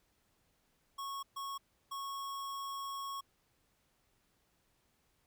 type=tone bursts at uneven times; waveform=square; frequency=1101 Hz; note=C#6; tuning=12 cents flat; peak=-40 dBFS; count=3; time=0.98-1.23 / 1.36-1.58 / 1.91-3.21 s; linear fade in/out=10 ms; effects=pink hiss -75 dBFS RMS until 5.26 s